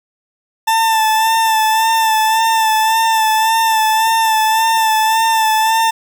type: tone with vibrato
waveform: 40% pulse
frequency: 887 Hz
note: A5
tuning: 14 cents sharp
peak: -10 dBFS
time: 0.67-5.91 s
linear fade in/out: 10 ms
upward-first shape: sine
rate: 1.8 Hz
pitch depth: 31 cents each way
effects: none